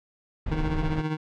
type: noise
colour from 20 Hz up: brown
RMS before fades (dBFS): -29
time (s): 0.46-1.02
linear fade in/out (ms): 5
type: tone with tremolo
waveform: 25% pulse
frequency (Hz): 155.56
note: D#3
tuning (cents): 0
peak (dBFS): -20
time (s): 0.51-1.17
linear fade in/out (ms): 10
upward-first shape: triangle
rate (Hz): 15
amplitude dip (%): 65
effects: low-pass 3000 Hz 12 dB/octave